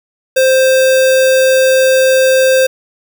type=tone with sample-and-hold; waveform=sine; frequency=523.3 Hz; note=C5; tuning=in tune; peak=-6 dBFS; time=0.36-2.67 s; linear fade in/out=10 ms; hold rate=2100 Hz; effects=none